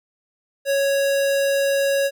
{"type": "tone", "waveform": "square", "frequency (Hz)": 554, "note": "C#5", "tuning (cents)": -1, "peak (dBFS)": -18, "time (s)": [0.65, 2.11], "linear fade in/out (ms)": 50, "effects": []}